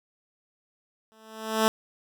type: tone with exponential growth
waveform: 10% pulse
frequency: 220 Hz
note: A3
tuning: in tune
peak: -9 dBFS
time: 1.12-1.68 s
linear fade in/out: 0 ms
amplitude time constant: 120 ms
effects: none